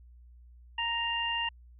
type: harmonic tone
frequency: 932.3 Hz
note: A#5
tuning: in tune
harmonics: 1 / 2 / 3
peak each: -34 / -36 / -31 dBFS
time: 0.78-1.49 s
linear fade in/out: 5 ms
effects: added 60 Hz sine -51 dBFS peak until 1.79 s